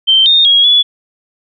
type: tone with pitch steps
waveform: sine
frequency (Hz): 3122 / 3667 / 3297 / 3418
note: G7 / A#7 / G#7 / G#7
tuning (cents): -8 / -29 / -13 / +49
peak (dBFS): -5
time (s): 0.07-0.83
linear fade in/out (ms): 20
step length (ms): 190
effects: none